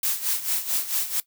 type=noise with tremolo; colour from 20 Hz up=blue; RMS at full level=-23 dBFS; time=0.03-1.2 s; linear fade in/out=2 ms; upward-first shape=sine; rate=4.5 Hz; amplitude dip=75%; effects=noise-tail reverb RT60 0.1 s tail -18 dB re dry